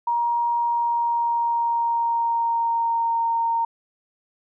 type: tone with pitch glide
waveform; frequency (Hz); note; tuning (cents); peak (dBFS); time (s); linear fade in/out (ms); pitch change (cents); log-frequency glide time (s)
sine; 945 to 922.4; A#5 to A#5; +23 to -19; -19; 0.07-3.65; 5; -42; 0.49-3.24
effects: none